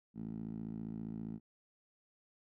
10% pulse tone with band-pass filter, 55 Hz, A1, in tune, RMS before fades -43 dBFS, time 0.14-1.4 s, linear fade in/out 50 ms, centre 210 Hz, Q 2.8, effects none

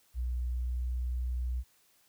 sine tone with pitch glide, 61.3 to 61.69 Hz, B1 to B1, -12 to -1 cents, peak -30 dBFS, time 0.14-1.64 s, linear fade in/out 50 ms, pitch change +11 cents, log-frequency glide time 0.64-0.81 s, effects white hiss -67 dBFS RMS until 2.08 s

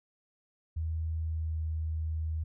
sine tone with pitch glide, 80.3 to 79.33 Hz, E2 to D#2, -45 to +34 cents, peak -30 dBFS, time 0.76-2.44 s, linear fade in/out 10 ms, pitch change -21 cents, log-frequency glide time 1.18-1.61 s, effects none

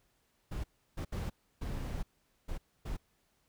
brown noise bursts at uneven times, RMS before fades -37 dBFS, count 6, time 0.51-0.64 / 0.97-1.05 / 1.12-1.3 / 1.61-2.03 / 2.48-2.58 / 2.85-2.97 s, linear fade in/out 10 ms, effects pink hiss -74 dBFS RMS until 3.48 s

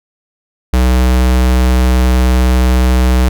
square tone, 62.9 Hz, B1, 32 cents sharp, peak -8 dBFS, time 0.73-3.29 s, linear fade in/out 5 ms, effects none

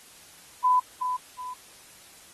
sine tone with echo, 1002 Hz, B5, 25 cents sharp, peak -17 dBFS, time 0.64-0.8 s, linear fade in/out 10 ms, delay 370 ms, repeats 2, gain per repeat -8 dB, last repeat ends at 1.54 s, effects white hiss -51 dBFS RMS until 2.33 s + AAC 32 kbps

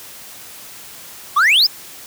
triangle exponential sweep, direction up, 1084 to 5400 Hz, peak -8 dBFS, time 1.36-1.67 s, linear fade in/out 10 ms, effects white hiss -37 dBFS RMS until 2.06 s + high-pass 60 Hz 12 dB/octave

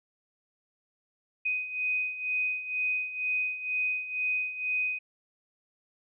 sine beating tone pair, 2500 / 2502.1 Hz, D#7 / D#7, +8 / +9 cents, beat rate 2.1 Hz, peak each -34 / -29 dBFS, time 1.45-4.99 s, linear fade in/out 10 ms, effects none

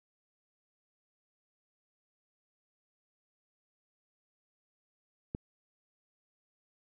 click, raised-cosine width 3 ms, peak -22 dBFS, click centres 5.349 s, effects none

